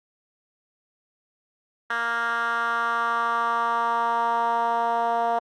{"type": "tone with band-pass filter sweep", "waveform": "10% pulse", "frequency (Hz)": 233.1, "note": "A#3", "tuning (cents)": 0, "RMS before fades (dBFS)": -24, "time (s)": [1.9, 5.39], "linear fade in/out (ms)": 5, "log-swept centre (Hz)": [1600, 750], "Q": 3.1, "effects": ["Opus 48 kbps"]}